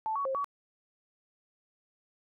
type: tone with pitch steps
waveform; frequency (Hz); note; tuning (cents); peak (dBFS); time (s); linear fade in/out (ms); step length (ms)
sine; 877 / 1121 / 533 / 1132; A5 / C#6 / C5 / C#6; -6 / +19 / +32 / +36; -29; 0.06-0.444; 0; 96
effects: none